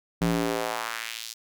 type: tone with high-pass filter sweep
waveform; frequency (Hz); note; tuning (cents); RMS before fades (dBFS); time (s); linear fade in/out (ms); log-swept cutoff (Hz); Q
square; 56.8; A#1; -44; -29; 0.21-1.34; 10; 140 to 5200; 1.5
effects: none